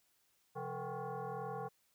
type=tone with frequency modulation; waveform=sine; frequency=176 Hz; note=F3; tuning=14 cents sharp; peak=-39 dBFS; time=0.55-1.69 s; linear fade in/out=20 ms; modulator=310 Hz; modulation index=3; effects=white hiss -75 dBFS RMS until 1.94 s